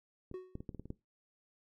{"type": "clicks", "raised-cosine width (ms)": 3, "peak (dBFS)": [-33, -28, -32, -28, -33, -31, -35, -27], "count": 8, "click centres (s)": [0.314, 0.554, 0.605, 0.692, 0.747, 0.796, 0.856, 0.904]}
{"type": "tone with exponential decay", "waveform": "triangle", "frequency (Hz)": 370, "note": "F#4", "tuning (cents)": 0, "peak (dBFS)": -35, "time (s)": [0.34, 0.65], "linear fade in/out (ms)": 2, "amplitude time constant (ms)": 66}
{"effects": ["noise-tail reverb RT60 0.2 s tail -19 dB re dry"]}